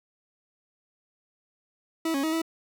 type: tone with pitch steps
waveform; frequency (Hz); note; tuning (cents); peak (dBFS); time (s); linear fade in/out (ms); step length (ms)
40% pulse; 325.2 / 275.5 / 317.8 / 326.2; E4 / C#4 / D#4 / E4; -23 / -11 / +37 / -18; -24; 2.05-2.418; 5; 92
effects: none